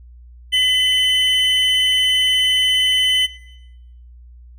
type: tone pair together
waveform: triangle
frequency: 2017 / 3033 Hz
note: B6 / F#7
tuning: +36 / +42 cents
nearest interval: perfect fifth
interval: 706 cents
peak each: -19 / -12 dBFS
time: 0.52-3.27 s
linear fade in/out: 20 ms
effects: noise-tail reverb RT60 0.9 s tail -17 dB re dry + added 60 Hz sine -39 dBFS peak until 4.58 s